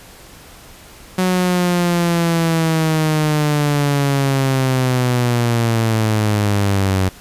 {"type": "linear sweep", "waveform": "sawtooth", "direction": "down", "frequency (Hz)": [185, 93.4], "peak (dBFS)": -10, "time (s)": [1.18, 7.09], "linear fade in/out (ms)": 5, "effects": ["pink hiss -41 dBFS RMS until 7.2 s", "resampled to 32000 Hz"]}